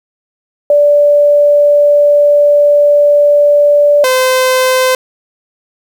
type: tone pair in turn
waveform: sine / sawtooth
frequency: 583 / 514.6 Hz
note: D5 / C5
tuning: -13 / -29 cents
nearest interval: major second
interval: 216 cents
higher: first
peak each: -4 dBFS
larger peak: neither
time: 0.7-4.04 / 4.04-4.95 s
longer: first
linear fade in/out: 2 ms
effects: 7-bit